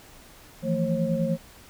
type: tone cluster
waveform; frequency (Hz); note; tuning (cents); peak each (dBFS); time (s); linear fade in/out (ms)
sine; 163.5 / 173.4 / 223.7 / 538; E3 / F3 / A3 / C5; -14 / -12 / +29 / +48; -28; 0.62-1.38; 50
effects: pink hiss -50 dBFS RMS until 1.69 s